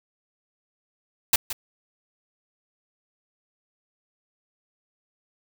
white noise with echo, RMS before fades -17 dBFS, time 1.33-1.36 s, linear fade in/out 5 ms, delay 170 ms, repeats 1, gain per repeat -13 dB, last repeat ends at 1.53 s, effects none

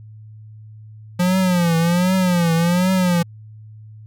square tone with vibrato, 176.1 Hz, F3, 15 cents sharp, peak -15 dBFS, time 1.19-3.23 s, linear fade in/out 10 ms, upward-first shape triangle, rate 1.3 Hz, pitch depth 130 cents each way, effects added 108 Hz sine -37 dBFS peak until 4.06 s

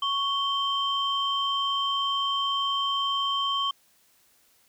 sine tone pair together, 1108.7 / 3131 Hz, C#6 / G7, 0 / -3 cents, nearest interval octave + tritone, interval 1797 cents, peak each -26 dBFS, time 0.02-3.71 s, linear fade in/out 5 ms, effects tanh soft clip ceiling -17 dBFS + white hiss -63 dBFS RMS until 4.68 s

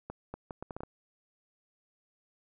accelerating click train, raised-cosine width 1 ms, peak -25 dBFS, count 8, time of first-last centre 0.1-0.834 s, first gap 240 ms, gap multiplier 0.7, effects none

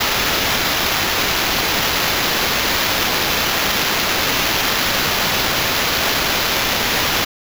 blue noise with sample-and-hold, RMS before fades -18 dBFS, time 0-7.25 s, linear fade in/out 10 ms, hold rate 8820 Hz, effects none

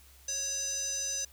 square tone with band-pass filter, 552 Hz, C#5, 7 cents flat, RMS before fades -34 dBFS, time 0.28-1.25 s, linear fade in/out 5 ms, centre 6100 Hz, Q 7.6, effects added 67 Hz sine -57 dBFS peak until 1.32 s + white hiss -59 dBFS RMS until 1.32 s

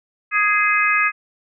harmonic tone with a mistuned harmonic, 415.3 Hz, G#4, in tune, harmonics 3 / 4 / 5 / 6, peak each -20 / -20 / -20 / -20 dBFS, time 0.31-1.12 s, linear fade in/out 50 ms, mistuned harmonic 6, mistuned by +27 cents, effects none

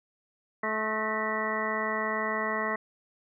harmonic tone with a mistuned harmonic, 216.7 Hz, A3, 26 cents flat, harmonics 1 / 2 / 3 / 4 / 5 / 6 / 7 / 8 / 9, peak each -37 / -36 / -35 / -40 / -33 / -39 / -44 / -38 / -33 dBFS, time 0.63-2.76 s, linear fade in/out 5 ms, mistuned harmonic 8, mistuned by +76 cents, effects none

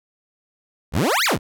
20% pulse exponential two-way sweep, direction up then down, 52 to 2489 to 52 Hz, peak -12 dBFS, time 0.92-1.39 s, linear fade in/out 50 ms, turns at 1.25 s, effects none

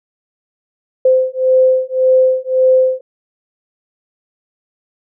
sine beating tone pair, 516 / 517.8 Hz, C5 / C5, -24 / -18 cents, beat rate 1.8 Hz, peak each -12 dBFS, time 1.05-3.01 s, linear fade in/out 5 ms, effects none

